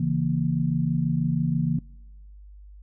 sine chord, A# diminished, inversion first, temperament equal, 138.59 / 164.81 / 233.1 Hz, C#3 / E3 / A#3, 0 / 0 / 0 cents, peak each -26 / -24 / -28 dBFS, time 0-1.79 s, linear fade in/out 5 ms, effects noise-tail reverb RT60 1.0 s tail -25 dB re dry + added 50 Hz sine -43 dBFS peak until 2.82 s

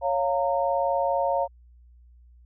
sine chord, Bb minor, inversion first, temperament equal with one note detuned, 554.4 / 698.5 / 919.5 Hz, Db5 / F5 / Bb5, 0 / 0 / -24 cents, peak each -25 / -26 / -27 dBFS, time 0.01-1.48 s, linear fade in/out 50 ms, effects added 60 Hz sine -50 dBFS peak until 2.45 s

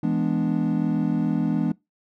triangle chord, E dominant seventh, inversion none, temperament equal, 164.81 / 207.7 / 246.9 / 293.7 Hz, E3 / G#3 / B3 / D4, 0 / 0 / 0 / 0 cents, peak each -24 dBFS, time 0.03-1.72 s, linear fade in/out 5 ms, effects noise-tail reverb RT60 0.2 s tail -22 dB re dry

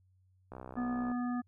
click train, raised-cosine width 1 ms, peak -31 dBFS, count 39, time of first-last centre 0.52-1.116 s, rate 63.8 Hz
harmonic tone, 245.1 Hz, B3, 13 cents flat, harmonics 1 / 3 / 5 / 7, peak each -32 / -43 / -44 / -50 dBFS, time 0.76-1.42 s, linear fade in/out 20 ms
effects added 93 Hz sine -65 dBFS peak until 1.47 s

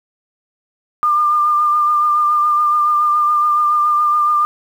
sine tone with vibrato, 1200 Hz, D6, 37 cents sharp, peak -11 dBFS, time 1.03-4.45 s, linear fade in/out 0 ms, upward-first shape triangle, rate 7.1 Hz, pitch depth 27 cents each way, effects 7-bit

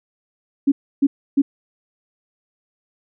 sine tone bursts, 278.5 Hz, C#4, 8 cents sharp, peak -11 dBFS, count 3, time 0.67-1.42 s, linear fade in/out 10 ms, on 50 ms, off 300 ms, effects none

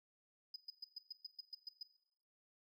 triangle tone bursts, 5000 Hz, D#8, 8 cents sharp, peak -40 dBFS, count 10, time 0.54-1.83 s, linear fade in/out 5 ms, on 21 ms, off 120 ms, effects noise-tail reverb RT60 0.7 s tail -17 dB re dry + tanh soft clip ceiling -42 dBFS

